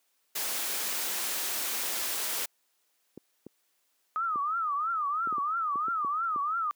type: noise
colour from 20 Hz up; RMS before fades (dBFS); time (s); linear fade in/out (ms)
white; -32; 0.35-2.46; 10
type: clicks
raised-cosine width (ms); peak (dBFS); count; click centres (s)
3; -24; 10; 3.176 / 3.466 / 4.358 / 5.273 / 5.326 / 5.382 / 5.757 / 5.883 / 6.047 / 6.361
type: tone with vibrato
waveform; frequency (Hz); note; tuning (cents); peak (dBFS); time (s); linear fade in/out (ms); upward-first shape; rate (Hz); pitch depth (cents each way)
sine; 1244.5; D#6; 0; -27; 4.16-6.71; 0; triangle; 3; 200
effects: white hiss -73 dBFS RMS until 6.75 s + high-pass 300 Hz 12 dB/octave